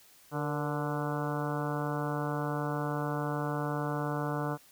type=harmonic tone with a mistuned harmonic; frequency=146.83 Hz; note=D3; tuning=in tune; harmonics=1 / 2 / 3 / 4 / 5 / 6 / 7 / 8 / 9 / 10; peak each=-34 / -37 / -39 / -40 / -41 / -42 / -42 / -43 / -44 / -44 dBFS; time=0.31-4.58 s; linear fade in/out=50 ms; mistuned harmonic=3; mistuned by=+67 cents; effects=white hiss -59 dBFS RMS until 4.71 s